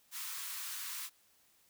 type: high-pass noise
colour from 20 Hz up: white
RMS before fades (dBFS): -42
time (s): 0.11-1.1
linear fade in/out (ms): 50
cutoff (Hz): 960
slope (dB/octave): 48
effects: white hiss -69 dBFS RMS until 1.69 s